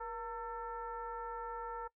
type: tone with frequency modulation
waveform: sine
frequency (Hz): 909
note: A#5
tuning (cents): -44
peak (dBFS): -39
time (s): 0-1.88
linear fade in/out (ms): 10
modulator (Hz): 433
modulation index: 1.1
effects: noise-tail reverb RT60 0.1 s tail -21 dB re dry